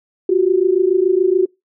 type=tone pair together; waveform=sine; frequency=356.5 / 383.5 Hz; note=F4 / G4; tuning=+36 / -38 cents; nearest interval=minor second; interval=126 cents; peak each=-14 dBFS; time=0.29-1.46 s; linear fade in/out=5 ms; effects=noise-tail reverb RT60 0.2 s tail -23 dB re dry